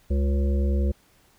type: harmonic tone with a mistuned harmonic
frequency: 69.3 Hz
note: C#2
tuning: in tune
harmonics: 1 / 3 / 5 / 7 / 8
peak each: -20 / -30 / -34 / -37 / -38 dBFS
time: 0.1-0.92 s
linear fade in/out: 10 ms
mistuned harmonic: 5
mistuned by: +35 cents
effects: pink hiss -60 dBFS RMS until 1.38 s